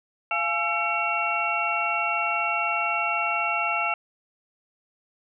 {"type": "tone cluster", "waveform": "sine", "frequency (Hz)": [690, 845, 1338, 2240, 2726], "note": ["F5", "G#5", "E6", "C#7", "F7"], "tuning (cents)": [-21, 30, 25, 18, -43], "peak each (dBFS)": [-30, -31, -28, -31, -27], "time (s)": [0.31, 3.94], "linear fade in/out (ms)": 2, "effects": []}